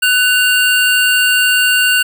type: tone pair together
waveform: square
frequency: 1493.8 / 2794 Hz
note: F#6 / F7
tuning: +16 / 0 cents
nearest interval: major seventh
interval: 1084 cents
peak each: -13 dBFS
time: 0.02-2.03 s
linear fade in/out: 10 ms
effects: none